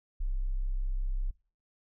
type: tone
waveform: sine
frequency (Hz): 32.63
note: C1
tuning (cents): -4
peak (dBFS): -28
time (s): 0.2-1.31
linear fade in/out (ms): 10
effects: noise-tail reverb RT60 0.4 s tail -22 dB re dry